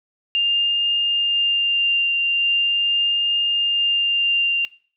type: tone with vibrato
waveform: sine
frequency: 2800 Hz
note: F7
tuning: 4 cents sharp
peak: -16 dBFS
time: 0.35-4.65 s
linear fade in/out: 0 ms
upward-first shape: triangle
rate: 0.41 Hz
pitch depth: 11 cents each way
effects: noise-tail reverb RT60 0.5 s tail -22 dB re dry